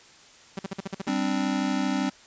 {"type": "tone bursts", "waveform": "sawtooth", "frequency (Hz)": 194, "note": "G3", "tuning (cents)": -18, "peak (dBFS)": -25, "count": 8, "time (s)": [0.57, 1.089], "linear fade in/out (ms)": 5, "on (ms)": 22, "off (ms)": 49}
{"type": "chord", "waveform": "square", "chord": "G suspended fourth", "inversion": "none", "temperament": "just", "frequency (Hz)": [196, 261.3, 294], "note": ["G3", "C4", "D4"], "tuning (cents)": [0, -2, 2], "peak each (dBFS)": [-30, -28, -30], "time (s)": [1.07, 2.1], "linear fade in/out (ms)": 10}
{"effects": ["white hiss -52 dBFS RMS until 2.26 s", "resampled to 16000 Hz"]}